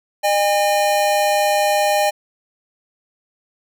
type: tone pair together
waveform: square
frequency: 607.6 / 811 Hz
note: D#5 / G#5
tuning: -41 / -41 cents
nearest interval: perfect fourth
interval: 500 cents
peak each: -18 / -18 dBFS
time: 0.23-2.11 s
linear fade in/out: 20 ms
effects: none